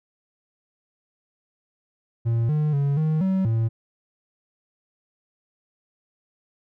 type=tone with pitch steps; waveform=triangle; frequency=115.7 / 151.6 / 141 / 156.3 / 190 / 113.2 Hz; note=A#2 / D#3 / C#3 / D#3 / F#3 / A2; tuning=-13 / -45 / +30 / +8 / +46 / +50 cents; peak=-17 dBFS; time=2.25-3.69 s; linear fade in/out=20 ms; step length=240 ms; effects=none

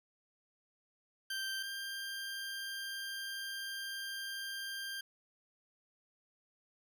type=tone pair in turn; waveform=20% pulse; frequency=1568 / 1589 Hz; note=G6 / G6; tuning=0 / +23 cents; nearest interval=unison; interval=23 cents; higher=second; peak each=-32 / -35 dBFS; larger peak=first; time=1.3-1.63 / 1.63-5.01 s; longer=second; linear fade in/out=5 ms; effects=none

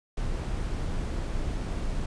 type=noise; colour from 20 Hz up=brown; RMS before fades=-30 dBFS; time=0.17-2.06 s; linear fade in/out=5 ms; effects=resampled to 22050 Hz

